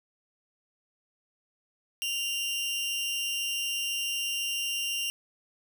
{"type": "tone pair together", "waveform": "sawtooth", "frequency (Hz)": [2794, 3050], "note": ["F7", "G7"], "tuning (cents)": [0, -48], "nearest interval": "major second", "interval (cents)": 152, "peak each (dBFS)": [-26, -37], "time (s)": [2.02, 5.1], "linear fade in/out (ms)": 0, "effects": []}